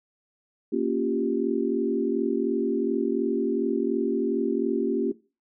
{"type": "chord", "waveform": "sine", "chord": "G half-diminished seventh", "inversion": "first", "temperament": "equal", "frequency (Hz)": [233.1, 277.2, 349.2, 392], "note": ["Bb3", "Db4", "F4", "G4"], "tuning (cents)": [0, 0, 0, 0], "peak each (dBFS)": -28, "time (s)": [0.72, 5.12], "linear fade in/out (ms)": 10, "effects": ["noise-tail reverb RT60 0.3 s tail -17 dB re dry"]}